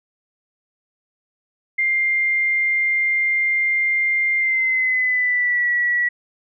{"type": "tone with pitch glide", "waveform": "sine", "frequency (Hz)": [2100, 1936.9], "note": ["C7", "B6"], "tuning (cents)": [6, -34], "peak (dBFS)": -16, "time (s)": [1.78, 6.09], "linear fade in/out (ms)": 10, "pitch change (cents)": -140, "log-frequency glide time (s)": [4.39, 5.69], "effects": []}